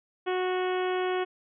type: harmonic tone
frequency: 367.6 Hz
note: F#4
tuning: 11 cents flat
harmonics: 1 / 2 / 3 / 4 / 5 / 6 / 7 / 8 / 9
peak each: -27 / -33 / -37 / -39 / -41 / -43 / -44 / -45 / -46 dBFS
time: 0.26-1.25 s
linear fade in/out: 20 ms
effects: none